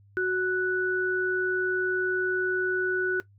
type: tone pair together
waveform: sine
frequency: 370 / 1480 Hz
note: F#4 / F#6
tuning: 0 / 0 cents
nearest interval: 2 octaves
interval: 2400 cents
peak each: -26 dBFS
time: 0.17-3.2 s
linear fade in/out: 0 ms
effects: noise-tail reverb RT60 0.1 s tail -17 dB re dry + added 100 Hz sine -54 dBFS peak until 3.38 s